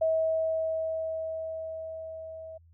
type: tone with level ramp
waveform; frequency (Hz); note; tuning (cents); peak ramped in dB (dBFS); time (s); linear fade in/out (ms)
sine; 643; E5; -43; -22 to -40; 0.01-2.58; 10
effects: added 83 Hz sine -55 dBFS peak until 2.73 s